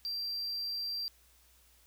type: tone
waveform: triangle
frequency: 4716 Hz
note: D8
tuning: 6 cents sharp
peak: -33 dBFS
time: 0.05-1.08 s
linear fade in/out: 0 ms
effects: added 60 Hz sine -66 dBFS peak until 1.86 s + white hiss -65 dBFS RMS until 1.86 s